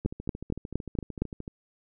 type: two click trains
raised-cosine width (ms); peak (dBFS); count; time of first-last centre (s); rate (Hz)
3; -24 / -13; 20 / 6; 0.05-1.479 / 0.06-1.22; 13.3 / 4.31
effects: none